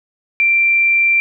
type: tone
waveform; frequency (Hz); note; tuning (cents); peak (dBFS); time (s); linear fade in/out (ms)
sine; 2358; D7; +6; -10; 0.4-1.2; 0
effects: none